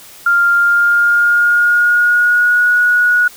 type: tone with pitch glide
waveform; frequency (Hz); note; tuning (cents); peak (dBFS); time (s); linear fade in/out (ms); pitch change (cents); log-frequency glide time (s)
sine; 1396.9 to 1457.9; F6 to F#6; 0 to -26; -8; 0.26-3.28; 5; +74; 0.51-2.68
effects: white hiss -38 dBFS RMS until 3.36 s